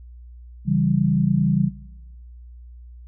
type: chord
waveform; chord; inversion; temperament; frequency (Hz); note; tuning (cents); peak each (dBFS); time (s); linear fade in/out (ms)
sine; C# diminished; none; equal with one note detuned; 138.59 / 165.77 / 196; C#3 / E3 / G3; 0 / +10 / 0; -21; 0.65-1.71; 50
effects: noise-tail reverb RT60 0.9 s tail -17 dB re dry + added 60 Hz sine -39 dBFS peak until 3.07 s